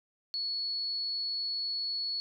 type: tone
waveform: sine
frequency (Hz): 4392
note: C#8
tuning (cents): -17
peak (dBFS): -31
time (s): 0.34-2.2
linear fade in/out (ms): 0
effects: none